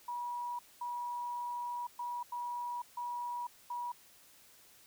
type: tone bursts at uneven times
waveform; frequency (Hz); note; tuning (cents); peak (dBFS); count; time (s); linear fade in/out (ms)
sine; 966; B5; -39; -36; 6; 0.08-0.59 / 0.81-1.87 / 1.99-2.23 / 2.32-2.82 / 2.97-3.47 / 3.7-3.92; 5
effects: white hiss -61 dBFS RMS until 4.86 s